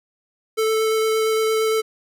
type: tone with vibrato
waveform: square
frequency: 440 Hz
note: A4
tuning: in tune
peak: -18 dBFS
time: 0.57-1.82 s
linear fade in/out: 20 ms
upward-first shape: sine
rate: 8.7 Hz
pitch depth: 9 cents each way
effects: none